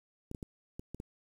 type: clicks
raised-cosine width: 3 ms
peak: -28 dBFS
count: 6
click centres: 0.314 / 0.348 / 0.428 / 0.795 / 0.946 / 1.001 s
effects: 9-bit